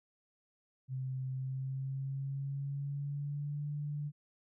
sine tone with pitch glide, 130.81 to 146.83 Hz, C3 to D3, 0 to 0 cents, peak -35 dBFS, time 0.88-4.12 s, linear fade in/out 50 ms, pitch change +200 cents, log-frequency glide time 1.32-3.67 s, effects none

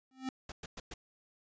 square tone with exponential growth, 261.6 Hz, C4, in tune, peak -32 dBFS, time 0.11-0.29 s, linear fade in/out 2 ms, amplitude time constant 39 ms
pink noise bursts, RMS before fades -44 dBFS, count 4, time 0.49-0.94 s, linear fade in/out 5 ms, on 30 ms, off 110 ms
effects resampled to 16000 Hz

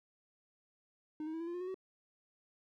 triangle tone with pitch steps, 306.9 / 316.1 / 325.5 / 335.3 / 345.3 / 355.6 / 366.2 / 377.2 Hz, D#4 / D#4 / E4 / E4 / F4 / F4 / F#4 / F#4, -24 / +27 / -22 / +30 / -20 / +31 / -18 / +33 cents, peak -36 dBFS, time 1.2-1.744 s, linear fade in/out 2 ms, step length 68 ms, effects none

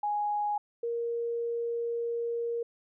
sine tone pair in turn, 830.6 / 468.5 Hz, G#5 / A#4, 0 / +9 cents, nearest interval minor seventh, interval 991 cents, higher first, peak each -27 / -29 dBFS, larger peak first, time 0.03-0.58 / 0.83-2.63 s, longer second, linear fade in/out 5 ms, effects none

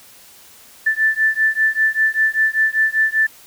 sine beating tone pair, 1760 / 1765.1 Hz, A6 / A6, 0 / +5 cents, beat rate 5.1 Hz, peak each -17 dBFS, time 0.86-3.27 s, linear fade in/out 10 ms, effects white hiss -45 dBFS RMS until 3.46 s

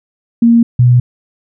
sine tone pair in turn, 233.1 / 123.09 Hz, A#3 / B2, 0 / -5 cents, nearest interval major seventh, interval 1105 cents, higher first, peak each -4 dBFS, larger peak neither, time 0.42-0.63 / 0.79-1 s, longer neither, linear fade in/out 5 ms, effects none

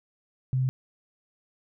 sine tone, 129.8 Hz, C3, 13 cents flat, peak -22 dBFS, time 0.53-0.69 s, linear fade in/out 0 ms, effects none

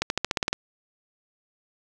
accelerating click train, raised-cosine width 0.2 ms, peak -6 dBFS, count 9, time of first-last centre 0.02-0.53 s, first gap 81 ms, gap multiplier 0.93, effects none

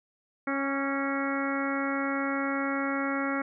harmonic tone with a mistuned harmonic, 275 Hz, C#4, 14 cents flat, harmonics 1 / 2 / 3 / 4 / 5 / 6 / 7 / 8, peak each -30 / -35 / -39 / -38 / -34 / -40 / -38 / -38 dBFS, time 0.47-3.42 s, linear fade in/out 5 ms, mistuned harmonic 4, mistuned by +28 cents, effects none

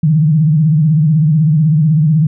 sine tone with vibrato, 154.7 Hz, D#3, 10 cents flat, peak -7 dBFS, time 0.03-2.27 s, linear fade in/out 5 ms, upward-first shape sine, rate 16 Hz, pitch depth 120 cents each way, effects none

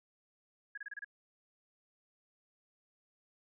sine tone bursts, 1661.2 Hz, G#6, in tune, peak -40 dBFS, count 6, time 0.75-1.046 s, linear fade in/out 5 ms, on 26 ms, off 28 ms, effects none

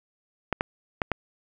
clicks, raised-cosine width 0.5 ms, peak -9 dBFS, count 4, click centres 0.527 / 0.609 / 1.018 / 1.117 s, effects none

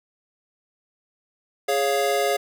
square chord, Db major, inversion second, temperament equal, 415.3 / 554.4 / 698.5 Hz, Ab4 / Db5 / F5, 0 / 0 / 0 cents, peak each -25 dBFS, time 1.68-2.37 s, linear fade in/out 10 ms, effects none

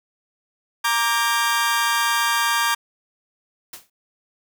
sawtooth chord, G minor, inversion first, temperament equal with one note detuned, 932.3 / 1174.7 / 1604.6 Hz, Bb5 / D6 / G6, 0 / 0 / +40 cents, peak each -19 dBFS, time 0.84-2.75 s, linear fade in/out 10 ms
white noise with exponential decay, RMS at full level -32 dBFS, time 3.73-3.9 s, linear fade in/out 5 ms, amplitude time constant 36 ms
effects none

